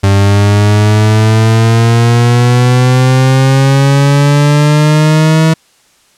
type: exponential sweep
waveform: 40% pulse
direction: up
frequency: 98 to 161 Hz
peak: -4 dBFS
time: 0.03-5.54 s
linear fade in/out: 10 ms
effects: white hiss -49 dBFS RMS until 6.17 s + low-pass 9000 Hz 12 dB/octave